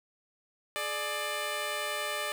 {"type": "tone pair together", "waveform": "10% pulse", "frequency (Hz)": [422.4, 593.4], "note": ["G#4", "D5"], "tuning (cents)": [29, 18], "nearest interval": "tritone", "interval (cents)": 589, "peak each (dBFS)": [-31, -24], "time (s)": [0.76, 2.32], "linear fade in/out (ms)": 0, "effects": []}